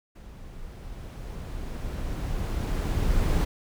brown noise with level ramp, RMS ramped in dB -44 to -22 dBFS, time 0.15-3.45 s, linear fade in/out 10 ms, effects none

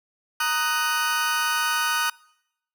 sawtooth chord, D# minor, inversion second, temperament just, 933.4 / 1244.5 / 1493.4 Hz, A#5 / D#6 / F#6, +2 / 0 / +16 cents, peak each -25 / -22 / -21 dBFS, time 0.4-2.1 s, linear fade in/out 5 ms, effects noise-tail reverb RT60 0.8 s tail -24 dB re dry

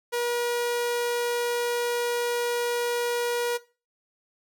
sawtooth tone, 479.7 Hz, A#4, 50 cents sharp, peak -21 dBFS, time 0.12-3.58 s, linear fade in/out 20 ms, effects noise-tail reverb RT60 0.3 s tail -17 dB re dry

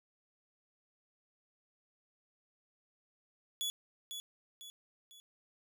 sawtooth tone with echo, 3400 Hz, G#7, 40 cents sharp, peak -31 dBFS, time 3.61-3.7 s, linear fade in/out 0 ms, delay 500 ms, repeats 3, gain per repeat -7 dB, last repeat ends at 5.2 s, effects none

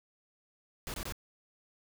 pink noise bursts, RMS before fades -39 dBFS, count 3, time 0.87-1.123 s, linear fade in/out 0 ms, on 69 ms, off 23 ms, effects none

